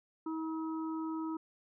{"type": "harmonic tone", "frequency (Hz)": 320, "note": "D#4", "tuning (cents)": 49, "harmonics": [1, 3, 4], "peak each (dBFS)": [-35, -45, -47], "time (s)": [0.26, 1.37], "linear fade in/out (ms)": 5, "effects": []}